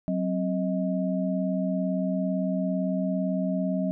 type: tone cluster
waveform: sine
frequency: 186.4 / 264.2 / 629 Hz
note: F#3 / C4 / D#5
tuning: +13 / +17 / +19 cents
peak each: -26 / -30 / -31 dBFS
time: 0.08-3.91 s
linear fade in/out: 0 ms
effects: none